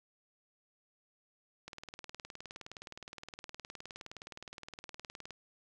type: click train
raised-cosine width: 0.2 ms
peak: -28 dBFS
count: 71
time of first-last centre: 1.68-5.307 s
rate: 19.3 Hz
effects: none